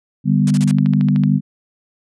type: chord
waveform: sine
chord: G major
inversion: second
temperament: equal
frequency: 146.83 / 196 / 246.9 Hz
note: D3 / G3 / B3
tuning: 0 / 0 / 0 cents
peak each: -15 / -15 / -18 dBFS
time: 0.24-1.41 s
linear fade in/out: 50 ms
type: noise bursts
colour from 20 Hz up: white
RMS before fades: -28 dBFS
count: 4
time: 0.47-0.71 s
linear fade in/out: 2 ms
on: 36 ms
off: 32 ms
type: click train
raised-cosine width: 0.3 ms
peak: -16 dBFS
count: 8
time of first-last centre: 0.71-1.236 s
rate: 13.3 Hz
effects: resampled to 22050 Hz